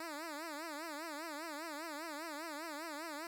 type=tone with vibrato; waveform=10% pulse; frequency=311.1 Hz; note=D#4; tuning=in tune; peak=-34 dBFS; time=0-3.27 s; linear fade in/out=2 ms; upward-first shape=triangle; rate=5 Hz; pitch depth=180 cents each way; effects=10-bit